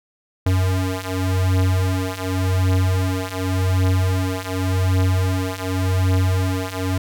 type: beating tone pair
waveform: square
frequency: 92.6 / 93.48 Hz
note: F#2 / F#2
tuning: +2 / +18 cents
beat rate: 0.88 Hz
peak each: -22 / -20 dBFS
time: 0.46-6.98 s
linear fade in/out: 5 ms
effects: none